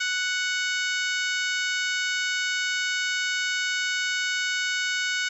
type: harmonic tone with a mistuned harmonic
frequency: 740 Hz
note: F#5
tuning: in tune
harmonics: 2 / 3 / 4 / 5 / 6 / 7 / 8 / 9 / 10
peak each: -27 / -31 / -33 / -35 / -37 / -38 / -39 / -40 / -41 dBFS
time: 0-5.29 s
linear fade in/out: 10 ms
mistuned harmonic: 8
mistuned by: +33 cents
effects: 10-bit